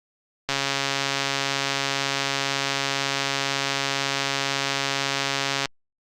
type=click train; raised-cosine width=0.2 ms; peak=-6 dBFS; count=714; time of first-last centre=0.49-5.657 s; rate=138 Hz; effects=Opus 48 kbps